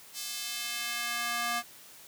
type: tone with high-pass filter sweep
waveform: square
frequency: 237.2 Hz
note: A#3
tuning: 30 cents sharp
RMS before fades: -34 dBFS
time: 0.13-1.63 s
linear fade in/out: 50 ms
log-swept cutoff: 4900 to 920 Hz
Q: 0.95
effects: white hiss -52 dBFS RMS until 2.07 s + high-pass 80 Hz 12 dB/octave